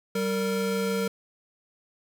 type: tone pair together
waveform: square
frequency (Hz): 193.36 / 459.9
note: G3 / A#4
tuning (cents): -23 / -23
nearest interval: octave + minor third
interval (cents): 1500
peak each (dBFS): -29 / -28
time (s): 0.15-1.08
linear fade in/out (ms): 5
effects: none